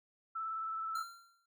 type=tone with vibrato; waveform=sine; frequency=1318.5 Hz; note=E6; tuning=in tune; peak=-36 dBFS; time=0.35-1.03 s; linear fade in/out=10 ms; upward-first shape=sine; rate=19 Hz; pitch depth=21 cents each way
type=tone with exponential decay; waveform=square; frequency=1373 Hz; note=F6; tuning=30 cents flat; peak=-38 dBFS; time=0.95-1.46 s; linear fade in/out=5 ms; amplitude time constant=110 ms
effects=noise-tail reverb RT60 0.1 s tail -23 dB re dry